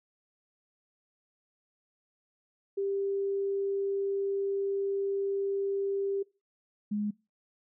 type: tone pair in turn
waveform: sine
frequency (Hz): 395.1 / 208.2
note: G4 / G#3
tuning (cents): +14 / +5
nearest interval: major seventh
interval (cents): 1109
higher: first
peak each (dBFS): -28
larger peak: neither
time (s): 2.77-6.23 / 6.91-7.11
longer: first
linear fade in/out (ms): 10
effects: noise-tail reverb RT60 0.3 s tail -24 dB re dry